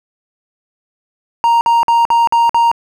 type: tone bursts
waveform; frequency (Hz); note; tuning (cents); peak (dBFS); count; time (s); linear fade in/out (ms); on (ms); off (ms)
triangle; 932.3; A#5; 0; -6; 6; 1.44-2.715; 0; 170; 51
effects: none